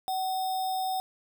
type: tone with sample-and-hold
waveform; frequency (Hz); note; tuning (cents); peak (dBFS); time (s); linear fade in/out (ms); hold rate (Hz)
sine; 754; F#5; +32; -27; 0.08-1; 0; 4410
effects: none